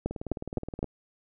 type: two click trains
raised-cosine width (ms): 2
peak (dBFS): -14 / -22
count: 4 / 15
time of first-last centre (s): 0.06-0.829 / 0.11-0.843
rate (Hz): 3.9 / 19.1
effects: none